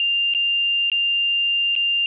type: tone with dropouts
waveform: sine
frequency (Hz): 2794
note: F7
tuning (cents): 0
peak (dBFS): -17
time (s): 0-2.06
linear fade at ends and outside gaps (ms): 1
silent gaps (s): 0.338-0.348 / 0.9-0.917 / 1.753-1.762
effects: none